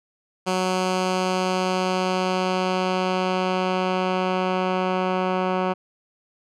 10% pulse tone with low-pass filter sweep, 185 Hz, F#3, in tune, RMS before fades -23 dBFS, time 0.46-5.74 s, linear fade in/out 20 ms, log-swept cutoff 7600 to 2000 Hz, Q 0.89, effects none

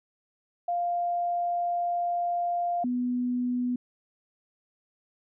sine tone pair in turn, 698.5 / 247 Hz, F5 / B3, 0 / 0 cents, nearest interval octave + tritone, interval 1800 cents, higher first, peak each -25 dBFS, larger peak neither, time 0.68-2.84 / 2.84-3.76 s, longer first, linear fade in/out 5 ms, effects none

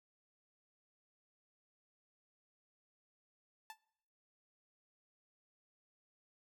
sawtooth tone with exponential decay, 880 Hz, A5, in tune, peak -40 dBFS, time 3.7-3.78 s, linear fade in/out 1 ms, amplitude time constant 17 ms, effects noise-tail reverb RT60 0.8 s tail -23 dB re dry

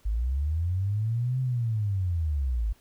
sine linear two-way sweep, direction up then down, 49.81 to 131 to 49.81 Hz, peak -24 dBFS, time 0.05-2.73 s, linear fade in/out 10 ms, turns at 1.4 s, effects pink hiss -62 dBFS RMS until 2.8 s

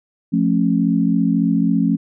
sine chord, F augmented, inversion none, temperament just, 174.61 / 218.3 / 272.8 Hz, F3 / A3 / C#4, 0 / -13 / -28 cents, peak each -18 dBFS, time 0.32-1.97 s, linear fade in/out 20 ms, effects none

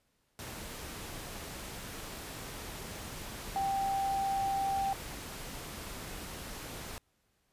sine tone in noise, 784 Hz, G5, in tune, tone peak -29 dBFS, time 3.56-4.93 s, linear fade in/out 0 ms, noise pink, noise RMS -43 dBFS, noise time 0.39-6.98 s, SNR +11 dB, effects pink hiss -75 dBFS RMS until 7.52 s + resampled to 32000 Hz

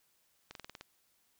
slowing click train, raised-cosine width 0.2 ms, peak -28 dBFS, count 7, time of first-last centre 0.51-0.81 s, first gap 42 ms, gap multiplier 1.07, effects white hiss -73 dBFS RMS until 1.39 s

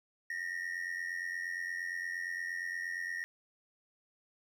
triangle ring-modulated tone, 1864.7 Hz, A#6, in tune, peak -31 dBFS, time 0.3-3.24 s, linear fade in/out 0 ms, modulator 44.3 Hz, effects none

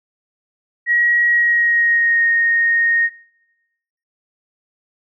sine tone with pitch glide, 1905 to 1857.2 Hz, A#6 to A#6, +37 to -7 cents, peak -12 dBFS, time 0.86-3.1 s, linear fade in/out 50 ms, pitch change -44 cents, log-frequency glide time 1.26-2.25 s, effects noise-tail reverb RT60 1.0 s tail -23 dB re dry

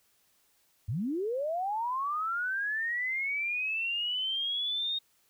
sine linear sweep, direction up, 89 to 3729 Hz, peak -29 dBFS, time 0.88-4.99 s, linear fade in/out 10 ms, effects white hiss -69 dBFS RMS until 5.29 s

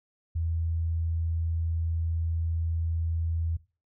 sine tone, 82.41 Hz, E2, in tune, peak -26 dBFS, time 0.35-3.57 s, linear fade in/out 10 ms, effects noise-tail reverb RT60 0.3 s tail -18 dB re dry

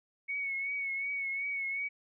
sine tone with vibrato, 2217 Hz, C#7, in tune, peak -32 dBFS, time 0.28-1.89 s, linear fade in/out 20 ms, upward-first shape triangle, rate 2.7 Hz, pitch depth 46 cents each way, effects none

